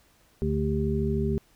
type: harmonic tone with a mistuned harmonic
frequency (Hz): 73.42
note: D2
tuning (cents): 0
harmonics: 1 / 2 / 3 / 5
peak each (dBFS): -29 / -29 / -29 / -29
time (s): 0.42-1.38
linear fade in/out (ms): 0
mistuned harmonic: 5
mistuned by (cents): +120
effects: pink hiss -62 dBFS RMS until 1.55 s